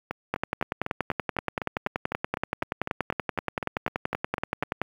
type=two click trains; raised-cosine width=0.5 ms; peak=-14 / -10 dBFS; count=19 / 48; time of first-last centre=0.11-4.633 / 0.34-4.816 s; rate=3.98 / 10.5 Hz; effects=high-pass 80 Hz 12 dB/octave + 8-bit